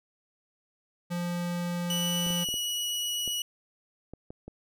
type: tone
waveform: square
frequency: 174.61 Hz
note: F3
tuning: in tune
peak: -30 dBFS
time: 1.1-2.45 s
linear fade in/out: 20 ms
type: tone with pitch glide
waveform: sawtooth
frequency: 2960 to 2923 Hz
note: F#7 to F#7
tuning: 0 to -22 cents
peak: -26 dBFS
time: 1.9-3.42 s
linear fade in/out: 2 ms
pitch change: -22 cents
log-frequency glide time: 2.34-2.5 s
type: clicks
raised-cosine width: 2 ms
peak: -28 dBFS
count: 8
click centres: 2.266 / 2.305 / 2.488 / 2.541 / 3.277 / 4.136 / 4.305 / 4.48 s
effects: none